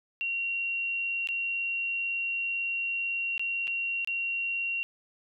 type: tone with dropouts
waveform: sine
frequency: 2749 Hz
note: F7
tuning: 28 cents flat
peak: -28 dBFS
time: 0.21-4.83 s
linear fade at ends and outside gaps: 0 ms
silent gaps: 1.273-1.288 / 3.379-3.395 / 3.672-3.678 / 4.047-4.074 s
effects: none